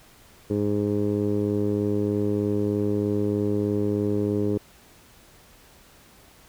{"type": "tone with low-pass filter", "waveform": "15% pulse", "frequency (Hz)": 103.2, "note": "G#2", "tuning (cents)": -10, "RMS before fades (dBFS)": -24, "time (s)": [0.5, 4.58], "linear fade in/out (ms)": 5, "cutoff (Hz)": 430, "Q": 2.6, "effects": ["pink hiss -53 dBFS RMS until 6.48 s"]}